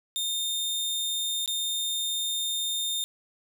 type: tone with dropouts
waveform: sawtooth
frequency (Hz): 3638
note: A#7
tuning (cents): -43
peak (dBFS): -24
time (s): 0.16-3.04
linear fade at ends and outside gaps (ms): 0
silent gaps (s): 1.46-1.477
effects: none